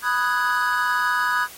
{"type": "chord", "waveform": "triangle", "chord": "G# minor seventh", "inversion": "first", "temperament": "equal", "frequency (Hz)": [987.8, 1244.5, 1480, 1661.2], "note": ["B5", "D#6", "F#6", "G#6"], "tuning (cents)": [0, 0, 0, 0], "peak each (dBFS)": -23, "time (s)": [0.02, 1.48], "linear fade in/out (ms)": 50, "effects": ["white hiss -42 dBFS RMS until 1.57 s", "AAC 48 kbps"]}